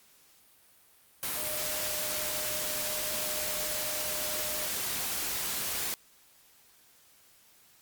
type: tone in noise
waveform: sine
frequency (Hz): 609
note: D#5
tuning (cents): -37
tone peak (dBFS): -41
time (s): 1.37-4.67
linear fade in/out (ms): 0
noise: white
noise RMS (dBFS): -33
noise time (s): 1.23-5.94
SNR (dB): -11
effects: white hiss -61 dBFS RMS until 7.81 s + Opus 48 kbps